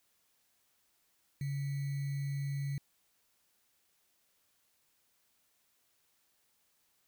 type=tone with sample-and-hold; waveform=sine; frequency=140 Hz; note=C#3; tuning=18 cents sharp; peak=-33 dBFS; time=1.41-2.78 s; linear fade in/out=2 ms; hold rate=2100 Hz; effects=white hiss -74 dBFS RMS until 7.07 s